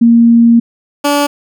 sine / 15% pulse tone pair in turn, 233.1 / 288.3 Hz, A#3 / D4, 0 / -32 cents, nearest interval major third, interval 368 cents, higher second, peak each -3 dBFS, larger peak neither, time 0.01-0.6 / 1.04-1.27 s, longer first, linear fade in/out 10 ms, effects none

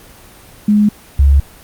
sine tone pair in turn, 208.7 / 69.65 Hz, G#3 / C#2, +9 / +9 cents, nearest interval octave + perfect fifth, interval 1900 cents, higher first, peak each -7 / -5 dBFS, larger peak second, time 0.68-0.89 / 1.19-1.4 s, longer neither, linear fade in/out 5 ms, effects pink hiss -40 dBFS RMS until 1.63 s + Opus 24 kbps

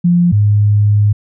sine tone pair in turn, 174.61 / 103.82 Hz, F3 / G#2, 0 / 0 cents, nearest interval major sixth, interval 900 cents, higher first, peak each -7 dBFS, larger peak neither, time 0.04-0.32 / 0.32-1.13 s, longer second, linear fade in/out 10 ms, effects none

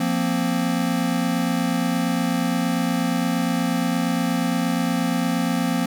square chord, F suspended fourth, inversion none, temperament equal, 174.61 / 233.1 / 261.6 Hz, F3 / Bb3 / C4, 0 / 0 / 0 cents, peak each -25 dBFS, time 0-5.86 s, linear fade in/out 5 ms, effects none

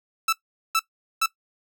sawtooth tone bursts, 1318.5 Hz, E6, in tune, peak -15 dBFS, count 3, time 0.28-1.261 s, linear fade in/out 5 ms, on 47 ms, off 420 ms, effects noise-tail reverb RT60 0.1 s tail -17 dB re dry

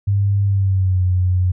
sine tone with pitch glide, 100 to 91.17 Hz, G2 to F#2, +35 to -25 cents, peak -13 dBFS, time 0.07-1.52 s, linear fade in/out 10 ms, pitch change -160 cents, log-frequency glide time 0.45-1.03 s, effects none

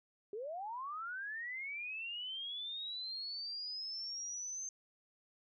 sine linear sweep, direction up, 392 to 6310 Hz, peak -40 dBFS, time 0.33-4.69 s, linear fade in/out 2 ms, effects none

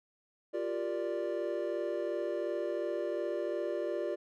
triangle chord, G minor seventh, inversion third, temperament equal, 349.2 / 392 / 466.2 / 587.3 Hz, F4 / G4 / Bb4 / D5, 0 / 0 / 0 / 0 cents, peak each -35 / -37 / -38 / -34 dBFS, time 0.53-4.16 s, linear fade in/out 20 ms, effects none

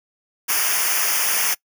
white noise with comb filter, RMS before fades -20 dBFS, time 0.48-1.55 s, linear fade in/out 20 ms, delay 0.25 ms, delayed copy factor -0.95, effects noise-tail reverb RT60 0.1 s tail -24 dB re dry

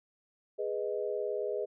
sine chord, G# minor, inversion none, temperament equal, 415.3 / 493.9 / 622.3 Hz, G#4 / B4 / D#5, 0 / 0 / 0 cents, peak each -34 / -36 / -37 dBFS, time 0.58-1.66 s, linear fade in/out 20 ms, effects none

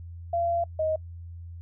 sine tone pair in turn, 683 / 627.7 Hz, F5 / D#5, -39 / +15 cents, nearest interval minor second, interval 146 cents, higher first, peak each -23 dBFS, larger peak neither, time 0.33-0.64 / 0.79-0.96 s, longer first, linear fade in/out 5 ms, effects noise-tail reverb RT60 0.1 s tail -26 dB re dry + added 85 Hz sine -38 dBFS peak until 1.61 s

